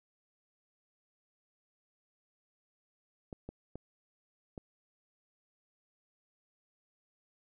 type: clicks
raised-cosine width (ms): 2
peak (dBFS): -29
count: 4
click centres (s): 3.328 / 3.49 / 3.756 / 4.578
effects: none